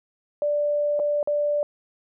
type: tone with dropouts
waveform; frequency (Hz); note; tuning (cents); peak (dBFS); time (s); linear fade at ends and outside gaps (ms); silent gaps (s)
sine; 587.3; D5; 0; -20; 0.42-1.63; 1; 0.993-0.998 / 1.229-1.274
effects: none